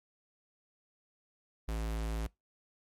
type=tone with notch filter; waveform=square; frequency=55 Hz; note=A1; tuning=in tune; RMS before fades=-35 dBFS; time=1.68-2.27 s; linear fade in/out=5 ms; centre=110 Hz; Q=1.8; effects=noise-tail reverb RT60 0.2 s tail -23 dB re dry + MP3 64 kbps